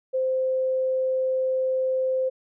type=tone; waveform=sine; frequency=520 Hz; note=C5; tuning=11 cents flat; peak=-21 dBFS; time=0.13-2.3 s; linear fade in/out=20 ms; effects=none